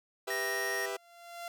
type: chord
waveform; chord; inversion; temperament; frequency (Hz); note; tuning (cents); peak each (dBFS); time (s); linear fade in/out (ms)
sawtooth; E minor; first; just; 395.6 / 494.4 / 659.3; G4 / B4 / E5; +16 / +2 / 0; -34 / -36 / -36; 0.27-0.97; 10
type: tone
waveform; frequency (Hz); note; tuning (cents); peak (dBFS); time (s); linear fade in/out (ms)
square; 1864.7; A#6; 0; -34; 0.3-0.86; 5
type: tone with exponential growth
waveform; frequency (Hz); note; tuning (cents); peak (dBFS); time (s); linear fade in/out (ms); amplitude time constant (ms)
sawtooth; 689; F5; -24; -34; 0.65-1.48; 1; 180
effects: none